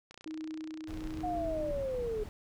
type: click train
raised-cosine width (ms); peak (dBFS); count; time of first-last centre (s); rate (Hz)
0.2; -32; 34; 0.11-1.206; 30.1
type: tone with tremolo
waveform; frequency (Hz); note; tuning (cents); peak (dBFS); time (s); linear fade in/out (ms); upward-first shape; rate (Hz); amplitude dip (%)
sine; 314.3; D#4; +18; -37; 0.26-1.71; 2; sine; 1.3; 30
type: noise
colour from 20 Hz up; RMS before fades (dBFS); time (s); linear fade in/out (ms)
brown; -42; 0.88-2.29; 0
type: linear sweep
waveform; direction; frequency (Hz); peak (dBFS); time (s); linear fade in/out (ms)
sine; down; 731 to 415.3; -32; 1.23-2.24; 10
effects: none